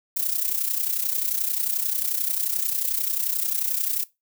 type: noise with amplitude modulation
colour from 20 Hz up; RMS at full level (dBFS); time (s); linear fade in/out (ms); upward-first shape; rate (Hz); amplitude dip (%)
violet; -22; 0.16-4.04; 10; sine; 31.3; 70
effects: noise-tail reverb RT60 0.2 s tail -19 dB re dry